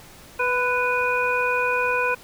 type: harmonic tone with a mistuned harmonic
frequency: 493.9 Hz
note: B4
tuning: in tune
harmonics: 1 / 2 / 3 / 5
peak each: -25 / -25 / -25 / -25 dBFS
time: 0.39-2.15 s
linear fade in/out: 10 ms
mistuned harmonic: 2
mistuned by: +21 cents
effects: pink hiss -46 dBFS RMS until 2.23 s